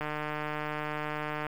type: click train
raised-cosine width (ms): 0.5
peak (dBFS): -19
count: 221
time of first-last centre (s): 0.01-1.467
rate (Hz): 151
effects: 8-bit